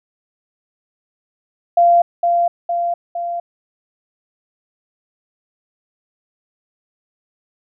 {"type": "tone with echo", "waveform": "sine", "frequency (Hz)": 691, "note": "F5", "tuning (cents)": -19, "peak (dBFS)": -8, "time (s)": [1.77, 2.02], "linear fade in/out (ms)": 5, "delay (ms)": 460, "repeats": 3, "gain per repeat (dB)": -4, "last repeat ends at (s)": 3.4, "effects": []}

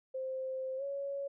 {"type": "tone with pitch glide", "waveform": "sine", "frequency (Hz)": [523.3, 557.6], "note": ["C5", "C#5"], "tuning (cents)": [0, 10], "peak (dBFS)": -35, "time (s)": [0.14, 1.28], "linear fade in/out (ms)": 10, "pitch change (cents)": 110, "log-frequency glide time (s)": [0.77, 0.83], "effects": []}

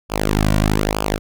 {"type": "tone with flanger", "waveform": "sawtooth", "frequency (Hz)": 51.91, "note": "G#1", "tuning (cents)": 0, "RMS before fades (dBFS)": -18, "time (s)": [0.09, 1.19], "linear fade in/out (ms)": 50, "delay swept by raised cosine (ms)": [0.5, 2.4], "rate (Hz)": 1.1, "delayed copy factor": -0.85, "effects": []}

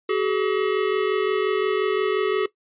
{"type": "tone pair together", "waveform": "square", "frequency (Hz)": [380, 425.7], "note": ["F#4", "G#4"], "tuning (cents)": [46, 43], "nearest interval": "major second", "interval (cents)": 197, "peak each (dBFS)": -23, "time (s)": [0.09, 2.46], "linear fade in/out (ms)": 5, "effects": ["noise-tail reverb RT60 0.1 s tail -18 dB re dry", "resampled to 8000 Hz"]}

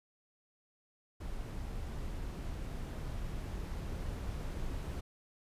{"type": "noise with level ramp", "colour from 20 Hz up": "brown", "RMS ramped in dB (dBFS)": [-41, -38], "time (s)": [1.2, 5.01], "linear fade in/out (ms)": 10, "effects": ["resampled to 32000 Hz"]}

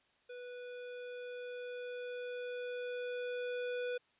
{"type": "tone with level ramp", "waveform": "square", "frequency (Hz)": 492.4, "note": "B4", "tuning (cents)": -5, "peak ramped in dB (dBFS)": [-46, -36], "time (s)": [0.29, 3.98], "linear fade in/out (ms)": 10, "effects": ["white hiss -72 dBFS RMS until 4.19 s", "resampled to 8000 Hz"]}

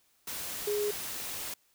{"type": "tone in noise", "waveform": "sine", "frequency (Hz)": 415.3, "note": "G#4", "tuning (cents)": 0, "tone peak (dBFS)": -28, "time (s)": [0.67, 0.91], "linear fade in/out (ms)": 5, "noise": "white", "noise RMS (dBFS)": -38, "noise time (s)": [0.27, 1.54], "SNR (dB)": 7, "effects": ["white hiss -69 dBFS RMS until 1.74 s"]}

